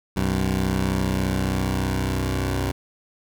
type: tone pair together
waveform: 15% pulse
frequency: 63.3 / 94.84 Hz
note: B1 / F#2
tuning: +43 / +43 cents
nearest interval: perfect fifth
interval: 700 cents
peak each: -18 dBFS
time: 0.16-2.72 s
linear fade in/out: 10 ms
effects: none